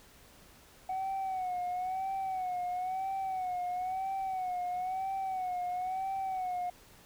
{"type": "tone with vibrato", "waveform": "sine", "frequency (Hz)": 745, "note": "F#5", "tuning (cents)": 12, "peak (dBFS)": -30, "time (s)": [0.89, 6.7], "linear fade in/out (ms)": 5, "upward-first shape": "sine", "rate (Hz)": 1, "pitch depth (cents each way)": 69, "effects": ["tanh soft clip ceiling -30 dBFS", "pink hiss -58 dBFS RMS until 7.05 s"]}